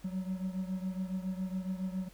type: beating tone pair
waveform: triangle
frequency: 185 / 192.2 Hz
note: F#3 / G3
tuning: 0 / -34 cents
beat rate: 7.2 Hz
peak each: -33 / -37 dBFS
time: 0.04-2.09 s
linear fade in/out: 10 ms
effects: added 50 Hz sine -58 dBFS peak until 2.13 s + pink hiss -60 dBFS RMS until 2.13 s